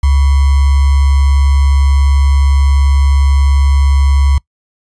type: tone with sample-and-hold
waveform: sine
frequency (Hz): 69.3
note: C#2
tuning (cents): 0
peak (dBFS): -6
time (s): 0.03-4.38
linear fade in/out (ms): 5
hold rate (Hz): 1050
effects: noise-tail reverb RT60 0.1 s tail -23 dB re dry + resampled to 22050 Hz